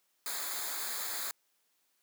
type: noise with comb filter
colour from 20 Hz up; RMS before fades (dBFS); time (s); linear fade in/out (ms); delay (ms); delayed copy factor
white; -37; 0.26-1.31; 0; 0.35; -0.75
effects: white hiss -75 dBFS RMS until 2.02 s + high-pass 200 Hz 12 dB/octave